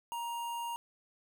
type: tone with notch filter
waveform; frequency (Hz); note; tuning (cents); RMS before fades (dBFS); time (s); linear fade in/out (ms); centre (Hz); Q
square; 940; A#5; +14; -38; 0.12-0.76; 0; 4600; 1.8
effects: 11-bit

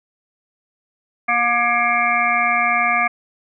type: harmonic tone with a mistuned harmonic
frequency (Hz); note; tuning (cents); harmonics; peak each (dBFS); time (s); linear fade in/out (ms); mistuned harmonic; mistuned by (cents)
238.4; A#3; +39; 1 / 3 / 5 / 7 / 9 / 10; -32 / -21 / -20 / -25 / -20 / -22; 1.28-3.08; 10; 10; -38
effects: none

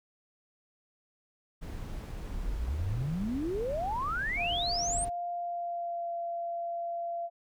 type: noise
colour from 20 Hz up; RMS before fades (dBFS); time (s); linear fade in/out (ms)
brown; -39; 1.61-5.1; 20
type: exponential sweep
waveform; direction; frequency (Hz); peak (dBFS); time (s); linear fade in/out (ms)
sine; up; 31.65 to 9200; -30; 2.34-5.05; 10
type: tone with pitch glide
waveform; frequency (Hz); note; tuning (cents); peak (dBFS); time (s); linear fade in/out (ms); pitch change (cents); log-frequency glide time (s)
sine; 698.5 to 684.9; F5 to F5; 0 to -34; -32; 4.36-7.3; 50; -34; 5.29-6.13
effects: none

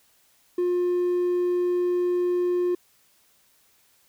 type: tone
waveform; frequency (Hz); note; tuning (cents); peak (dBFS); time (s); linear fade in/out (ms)
triangle; 355.6; F4; +31; -18; 0.58-2.75; 5
effects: tanh soft clip ceiling -15 dBFS + white hiss -62 dBFS RMS until 4.08 s

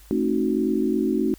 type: chord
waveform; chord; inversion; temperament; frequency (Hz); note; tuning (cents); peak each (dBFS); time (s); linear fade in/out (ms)
sine; A diminished seventh; none; equal with one note detuned; 220 / 267.9 / 311.1 / 370; A3 / C4 / Eb4 / Gb4; 0 / +41 / 0 / 0; -25; 0.11-1.34; 0
effects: added 50 Hz sine -47 dBFS peak until 1.38 s + white hiss -53 dBFS RMS until 1.38 s

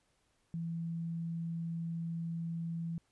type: tone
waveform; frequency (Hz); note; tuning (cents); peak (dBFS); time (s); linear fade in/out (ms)
sine; 166.6; E3; +19; -35; 0.54-2.98; 0
effects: pink hiss -75 dBFS RMS until 3.11 s + resampled to 24000 Hz

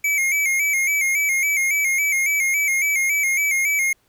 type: tone with vibrato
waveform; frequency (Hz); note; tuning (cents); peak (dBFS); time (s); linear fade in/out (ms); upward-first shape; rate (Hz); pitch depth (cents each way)
square; 2217; C#7; 0; -18; 0.04-3.93; 5; square; 3.6; 61
effects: pink hiss -63 dBFS RMS until 4.08 s

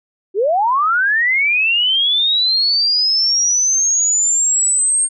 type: linear sweep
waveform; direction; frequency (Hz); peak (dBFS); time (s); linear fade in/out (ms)
sine; up; 356.9 to 8600; -12; 0.34-5.09; 50
effects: none

